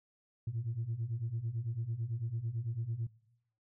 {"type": "beating tone pair", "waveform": "sine", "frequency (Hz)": [110, 119], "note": ["A2", "A#2"], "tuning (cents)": [0, 36], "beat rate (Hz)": 9, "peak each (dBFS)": [-37, -35], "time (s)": [0.47, 3.07], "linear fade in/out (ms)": 5, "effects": ["noise-tail reverb RT60 0.9 s tail -22 dB re dry", "tanh soft clip ceiling -29 dBFS"]}